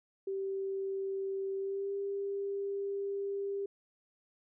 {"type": "tone with pitch glide", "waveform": "sine", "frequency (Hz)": [388.5, 397.8], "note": ["G4", "G4"], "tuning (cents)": [-16, 25], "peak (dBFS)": -33, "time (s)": [0.27, 3.66], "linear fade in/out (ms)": 5, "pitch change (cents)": 41, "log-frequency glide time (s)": [1.57, 1.93], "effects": []}